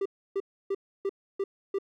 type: tone bursts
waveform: triangle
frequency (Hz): 393.2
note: G4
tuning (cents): +5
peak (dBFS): -24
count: 6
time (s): 0.01-1.786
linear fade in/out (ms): 5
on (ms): 46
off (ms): 300
effects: none